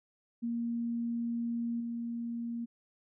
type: tone with level steps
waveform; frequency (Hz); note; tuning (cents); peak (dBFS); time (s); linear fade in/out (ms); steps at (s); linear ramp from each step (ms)
sine; 234.3; A#3; +9; -31 / -34; 0.42-2.66; 20; 1.8; 5
effects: none